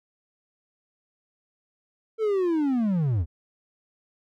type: linear sweep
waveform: triangle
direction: down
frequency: 451.9 to 71.4 Hz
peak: -19 dBFS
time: 2.18-3.26 s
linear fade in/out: 50 ms
effects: none